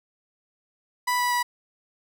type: tone with pitch steps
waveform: 30% pulse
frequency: 987.8 / 981.5 / 975.3 Hz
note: B5 / B5 / B5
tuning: 0 / -11 / -22 cents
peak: -19 dBFS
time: 1.07-1.43 s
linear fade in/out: 10 ms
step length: 120 ms
effects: none